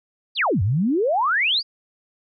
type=exponential two-way sweep; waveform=sine; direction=down then up; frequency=4978 to 87.31 to 4978 Hz; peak=-17 dBFS; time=0.35-1.63 s; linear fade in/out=50 ms; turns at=0.62 s; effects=none